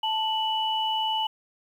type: tone pair together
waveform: sine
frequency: 879.4 / 2960 Hz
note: A5 / F#7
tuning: -1 / 0 cents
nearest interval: octave + major sixth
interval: 2101 cents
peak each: -26 / -27 dBFS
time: 0.03-1.27 s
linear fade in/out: 5 ms
effects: 9-bit